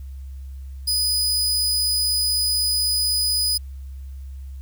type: tone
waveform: sawtooth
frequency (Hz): 4978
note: D#8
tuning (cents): 0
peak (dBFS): -16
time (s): 0.87-3.58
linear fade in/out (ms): 10
effects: added 67 Hz sine -32 dBFS peak until 4.61 s + white hiss -61 dBFS RMS until 4.61 s